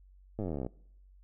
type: slowing click train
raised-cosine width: 2 ms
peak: -23 dBFS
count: 23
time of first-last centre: 0.39-0.665 s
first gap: 9 ms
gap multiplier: 1.03
effects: noise-tail reverb RT60 0.7 s tail -24 dB re dry + added 47 Hz sine -55 dBFS peak until 1.23 s